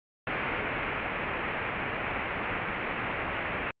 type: low-pass noise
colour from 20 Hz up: white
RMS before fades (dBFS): -32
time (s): 0.27-3.71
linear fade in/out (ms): 2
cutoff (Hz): 2600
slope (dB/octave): 48
effects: Opus 48 kbps